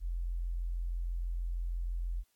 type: tone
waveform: sine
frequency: 43.12 Hz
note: F1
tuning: 21 cents flat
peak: -32 dBFS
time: 0-2.24 s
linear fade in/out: 50 ms
effects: white hiss -75 dBFS RMS until 2.35 s + AAC 64 kbps